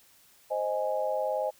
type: chord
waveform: sine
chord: Ab major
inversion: first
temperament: equal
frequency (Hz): 523.3 / 622.3 / 830.6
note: C5 / Eb5 / Ab5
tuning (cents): 0 / 0 / 0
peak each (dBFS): -31 / -30 / -33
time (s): 0.5-1.51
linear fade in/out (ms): 20
effects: white hiss -60 dBFS RMS until 1.59 s